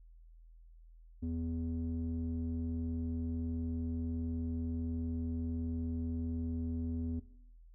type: tone with low-pass filter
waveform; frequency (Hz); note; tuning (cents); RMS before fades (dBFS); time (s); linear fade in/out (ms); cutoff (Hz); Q
square; 82.41; E2; 0; -37; 1.22-7.2; 10; 280; 4.2
effects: noise-tail reverb RT60 0.7 s tail -17 dB re dry + added 41 Hz sine -54 dBFS peak until 7.74 s